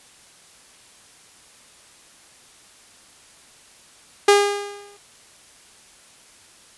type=tone with exponential decay; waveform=sawtooth; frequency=406.3 Hz; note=G#4; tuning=38 cents flat; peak=-5 dBFS; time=4.28-4.97 s; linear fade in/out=5 ms; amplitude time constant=150 ms; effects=white hiss -50 dBFS RMS until 6.77 s + resampled to 24000 Hz